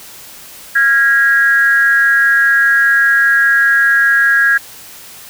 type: tone with amplitude modulation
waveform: sine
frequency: 1643 Hz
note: G#6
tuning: 19 cents flat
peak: -4 dBFS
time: 0.75-4.58 s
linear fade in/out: 10 ms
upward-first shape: sine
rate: 255 Hz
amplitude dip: 75%
effects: white hiss -35 dBFS RMS until 5.29 s